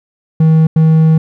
triangle tone bursts at uneven times, 159.3 Hz, D#3, 41 cents sharp, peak -3 dBFS, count 2, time 0.4-0.67 / 0.76-1.18 s, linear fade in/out 5 ms, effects none

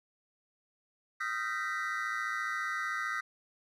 triangle tone cluster, 1248 / 1363 / 1549 / 1863 / 1977 Hz, D#6 / F6 / G6 / A#6 / B6, +5 / -43 / -21 / -2 / +1 cents, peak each -36 / -39 / -36 / -39 / -37 dBFS, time 1.2-3.21 s, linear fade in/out 10 ms, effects none

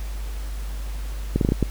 clicks, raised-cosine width 3 ms, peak -6 dBFS, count 6, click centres 1.36 / 1.412 / 1.449 / 1.489 / 1.521 / 1.627 s, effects added 50 Hz sine -27 dBFS peak until 1.7 s + pink hiss -43 dBFS RMS until 1.7 s

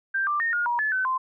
sine tone with pitch steps, 1577 / 1182 / 1839 / 1428 / 956 / 1726 / 1520 / 1038 Hz, G6 / D6 / A#6 / F6 / A#5 / A6 / F#6 / C6, +10 / +11 / -24 / +38 / +43 / -34 / +46 / -14 cents, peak -22 dBFS, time 0.14-1.18 s, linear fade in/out 10 ms, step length 130 ms, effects none

